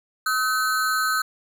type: ring-modulated tone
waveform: square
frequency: 1400 Hz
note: F6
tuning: 4 cents sharp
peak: -18 dBFS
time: 0.26-1.22 s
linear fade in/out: 5 ms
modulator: 121 Hz
effects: none